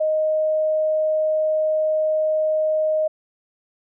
sine tone, 622.3 Hz, D#5, in tune, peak -17 dBFS, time 0-3.08 s, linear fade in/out 10 ms, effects none

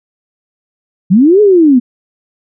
sine linear two-way sweep, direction up then down, 165.8 to 430 to 234.5 Hz, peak -3 dBFS, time 1.1-1.8 s, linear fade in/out 20 ms, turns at 1.41 s, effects none

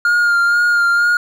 triangle tone with vibrato, 1412 Hz, F6, 19 cents sharp, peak -9 dBFS, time 0.05-1.17 s, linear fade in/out 2 ms, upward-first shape sine, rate 2.1 Hz, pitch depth 24 cents each way, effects none

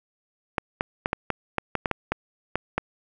clicks, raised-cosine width 0.5 ms, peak -8 dBFS, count 12, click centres 0.582 / 0.809 / 1.059 / 1.131 / 1.303 / 1.583 / 1.753 / 1.858 / 1.913 / 2.12 / 2.556 / 2.78 s, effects none

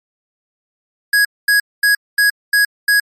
square tone bursts, 1661.2 Hz, G#6, in tune, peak -10 dBFS, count 6, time 1.13-3 s, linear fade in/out 5 ms, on 120 ms, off 230 ms, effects MP3 64 kbps

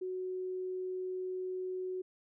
sine tone, 370 Hz, F#4, in tune, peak -35 dBFS, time 0.01-2.02 s, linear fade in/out 10 ms, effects none

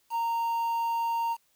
triangle tone with quantisation, 925 Hz, A#5, 14 cents flat, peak -24 dBFS, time 0.1-1.37 s, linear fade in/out 50 ms, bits 8, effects white hiss -69 dBFS RMS until 1.55 s

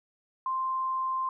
sine tone, 1046.5 Hz, C6, in tune, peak -27 dBFS, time 0.46-1.29 s, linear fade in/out 2 ms, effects none

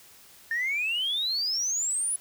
sine exponential sweep, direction up, 1789 to 10200 Hz, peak -24 dBFS, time 0.51-2.16 s, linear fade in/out 2 ms, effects tanh soft clip ceiling -22 dBFS + white hiss -53 dBFS RMS until 2.2 s

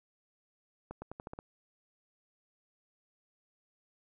accelerating click train, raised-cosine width 1 ms, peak -28 dBFS, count 7, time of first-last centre 0.91-1.389 s, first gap 110 ms, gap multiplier 0.87, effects none

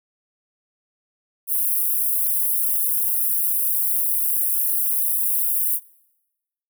white high-pass noise, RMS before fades -21 dBFS, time 1.47-5.8 s, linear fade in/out 50 ms, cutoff 10000 Hz, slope 48 dB/octave, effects noise-tail reverb RT60 1.0 s tail -24 dB re dry

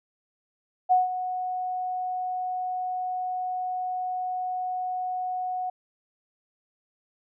sine tone with ADSR envelope, 735 Hz, F#5, 12 cents flat, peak -15 dBFS, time 0.89-5.7 s, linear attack 28 ms, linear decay 160 ms, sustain -12 dB, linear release 6 ms, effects none

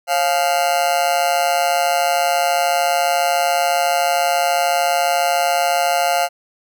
40% pulse tone with amplitude modulation, 698.5 Hz, F5, in tune, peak -10 dBFS, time 0.07-6.29 s, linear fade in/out 50 ms, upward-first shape sine, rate 154 Hz, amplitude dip 90%, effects none

